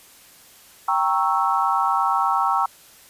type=chord; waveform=sine; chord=G diminished seventh; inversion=none; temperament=equal with one note detuned; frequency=784 / 932.3 / 1103.6 / 1318.5 Hz; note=G5 / Bb5 / Db6 / Fb6; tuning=0 / 0 / -8 / 0 cents; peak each=-23 dBFS; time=0.88-2.66 s; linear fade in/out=5 ms; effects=white hiss -49 dBFS RMS until 3.09 s + resampled to 32000 Hz